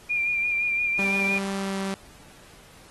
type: tone with vibrato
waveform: sine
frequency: 2400 Hz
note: D7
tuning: 37 cents sharp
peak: -22 dBFS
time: 0.09-1.39 s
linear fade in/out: 20 ms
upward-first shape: sine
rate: 5.8 Hz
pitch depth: 32 cents each way
type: tone with pitch glide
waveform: sawtooth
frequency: 196 to 194.2 Hz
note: G3 to G3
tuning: 0 to -16 cents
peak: -23 dBFS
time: 0.99-1.94 s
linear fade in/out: 0 ms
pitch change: -16 cents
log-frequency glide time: 1.5-1.77 s
effects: pink hiss -51 dBFS RMS until 2.9 s + AAC 32 kbps